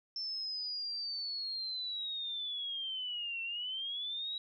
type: linear two-way sweep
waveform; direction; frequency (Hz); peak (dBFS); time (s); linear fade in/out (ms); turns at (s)
sine; down then up; 5350 to 2693 to 3878; -36; 0.16-4.38; 2; 3.42
effects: none